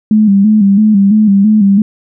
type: tone with vibrato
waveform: sine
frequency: 206 Hz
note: G#3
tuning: 14 cents flat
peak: -4 dBFS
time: 0.11-1.82 s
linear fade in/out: 2 ms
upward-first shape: square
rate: 3 Hz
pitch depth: 72 cents each way
effects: none